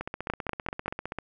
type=two click trains; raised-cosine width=0.5 ms; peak=-12 / -18 dBFS; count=4 / 19; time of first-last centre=0.3-0.88 / 0.01-1.186 s; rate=5.17 / 15.3 Hz; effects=none